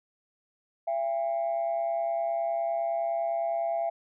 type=tone pair together; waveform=sine; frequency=674 / 803.8 Hz; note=E5 / G5; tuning=+38 / +43 cents; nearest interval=minor third; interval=305 cents; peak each=-26 / -32 dBFS; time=0.87-3.9 s; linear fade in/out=10 ms; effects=tanh soft clip ceiling -21 dBFS